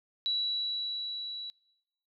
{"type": "tone with level ramp", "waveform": "sine", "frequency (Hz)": 3923, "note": "B7", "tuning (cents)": -12, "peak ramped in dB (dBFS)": [-27, -38], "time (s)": [0.26, 1.5], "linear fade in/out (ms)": 0, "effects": ["noise-tail reverb RT60 1.0 s tail -25 dB re dry"]}